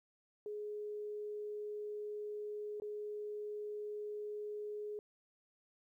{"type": "tone with dropouts", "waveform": "sine", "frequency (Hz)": 418.9, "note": "G#4", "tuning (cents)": 15, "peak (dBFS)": -40, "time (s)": [0.46, 4.99], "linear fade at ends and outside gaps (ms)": 1, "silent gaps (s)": [2.8, 2.82], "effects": ["13-bit"]}